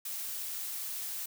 blue noise, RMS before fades -38 dBFS, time 0.05-1.26 s, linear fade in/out 5 ms, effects none

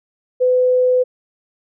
sine tone, 504 Hz, B4, 35 cents sharp, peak -11 dBFS, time 0.4-1.04 s, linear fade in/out 20 ms, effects none

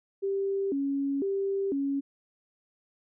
sine tone with vibrato, 330.2 Hz, E4, 3 cents sharp, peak -26 dBFS, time 0.22-2.01 s, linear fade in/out 20 ms, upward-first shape square, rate 1 Hz, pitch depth 300 cents each way, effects none

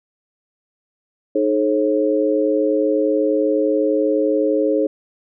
sine tone cluster, 308.4 / 428.3 / 540 Hz, D#4 / A4 / C#5, -15 / -47 / -45 cents, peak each -19 dBFS, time 1.35-4.87 s, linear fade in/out 5 ms, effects none

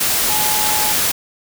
sine tone in noise, 851 Hz, G#5, 42 cents sharp, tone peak -22 dBFS, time 0.29-0.93 s, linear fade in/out 10 ms, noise white, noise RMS -17 dBFS, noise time 0-1.12 s, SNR -8 dB, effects none

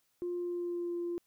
sine tone with pitch glide, 352.2 to 346.1 Hz, F4 to F4, +15 to -16 cents, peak -32 dBFS, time 0.22-1.18 s, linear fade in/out 0 ms, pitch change -31 cents, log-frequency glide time 0.35-0.96 s, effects tanh soft clip ceiling -29 dBFS + white hiss -75 dBFS RMS until 1.26 s

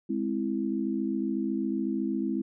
sine chord, Ab augmented, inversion none, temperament equal, 207.7 / 261.6 / 329.6 Hz, Ab3 / C4 / E4, 0 / 0 / 0 cents, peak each -31 dBFS, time 0.09-2.42 s, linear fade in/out 10 ms, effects none

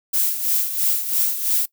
violet noise with tremolo, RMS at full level -18 dBFS, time 0.13-1.66 s, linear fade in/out 10 ms, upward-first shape sine, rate 3 Hz, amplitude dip 65%, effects noise-tail reverb RT60 0.1 s tail -21 dB re dry

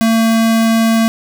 square tone, 225.8 Hz, A3, 45 cents sharp, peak -10 dBFS, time 0.01-1.08 s, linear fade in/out 0 ms, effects none

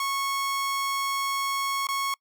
sawtooth tone with dropouts, 1100 Hz, C#6, 14 cents flat, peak -22 dBFS, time 0-2.14 s, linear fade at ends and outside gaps 2 ms, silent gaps 1.87-1.887 s, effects noise-tail reverb RT60 0.1 s tail -26 dB re dry

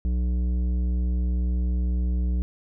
sine tone with tanh clipping, 61 Hz, B1, 21 cents flat, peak -23 dBFS, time 0.05-2.42 s, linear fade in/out 0 ms, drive 11 dB, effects none

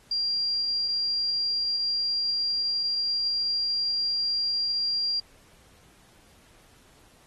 sine tone, 4765 Hz, D8, 24 cents sharp, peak -24 dBFS, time 0.11-5.2 s, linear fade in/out 5 ms, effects pink hiss -58 dBFS RMS until 7.26 s + AAC 32 kbps

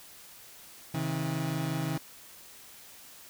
30% pulse tone pair together, 134.35 / 160 Hz, C3 / D#3, +46 / +49 cents, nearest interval minor third, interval 303 cents, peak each -31 / -29 dBFS, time 0.94-1.98 s, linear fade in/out 5 ms, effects white hiss -51 dBFS RMS until 3.29 s

